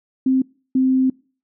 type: tone pair in turn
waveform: sine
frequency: 261.8 / 260.7 Hz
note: C4 / C4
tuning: +1 / -6 cents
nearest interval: unison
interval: 7 cents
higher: first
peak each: -13 dBFS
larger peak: neither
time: 0.26-0.42 / 0.75-1.1 s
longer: second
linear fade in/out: 5 ms
effects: noise-tail reverb RT60 0.4 s tail -25 dB re dry